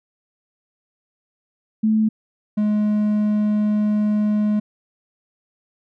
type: tone pair in turn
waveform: sine / triangle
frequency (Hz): 217.7 / 210.5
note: A3 / G#3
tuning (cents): -18 / +24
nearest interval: minor second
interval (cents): 58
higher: first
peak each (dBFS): -14 / -14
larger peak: neither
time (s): 1.83-2.09 / 2.57-4.6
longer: second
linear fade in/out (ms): 10
effects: none